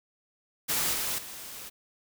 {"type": "noise with level steps", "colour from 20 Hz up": "white", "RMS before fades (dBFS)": [-28, -31, -42], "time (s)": [0.68, 1.7], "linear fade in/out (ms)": 20, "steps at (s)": [0.93, 1.18], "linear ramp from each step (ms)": 5, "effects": []}